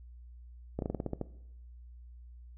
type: slowing click train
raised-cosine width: 2 ms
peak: -20 dBFS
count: 9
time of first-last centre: 0.79-1.213 s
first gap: 32 ms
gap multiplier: 1.14
effects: noise-tail reverb RT60 0.8 s tail -18 dB re dry + added 60 Hz sine -48 dBFS peak until 2.57 s